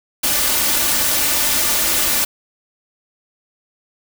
white noise with comb filter, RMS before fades -17 dBFS, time 0.23-2.25 s, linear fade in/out 10 ms, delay 3.4 ms, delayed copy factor +0.55, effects none

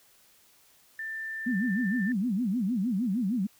sine tone, 1781 Hz, A6, 21 cents sharp, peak -33 dBFS, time 0.99-2.12 s, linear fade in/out 2 ms
sine tone with vibrato, 217.4 Hz, A3, 21 cents flat, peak -25 dBFS, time 1.46-3.47 s, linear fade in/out 10 ms, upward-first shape sine, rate 6.5 Hz, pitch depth 290 cents each way
effects white hiss -61 dBFS RMS until 3.59 s

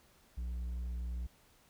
sine tone with hard clipping, 60.8 Hz, B1, 26 cents flat, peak -37 dBFS, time 0.37-1.27 s, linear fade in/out 10 ms, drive 3 dB, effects pink hiss -66 dBFS RMS until 1.69 s

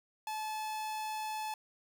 45% pulse tone, 864 Hz, A5, 32 cents flat, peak -36 dBFS, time 0.27-1.54 s, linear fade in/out 2 ms, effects none

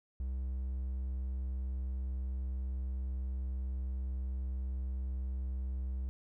triangle tone, 64.5 Hz, C2, 24 cents flat, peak -32 dBFS, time 0.2-6.09 s, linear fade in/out 0 ms, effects none

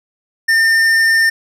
sine tone with tanh clipping, 1807 Hz, A6, 46 cents sharp, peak -11 dBFS, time 0.48-1.3 s, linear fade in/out 10 ms, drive 12 dB, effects none

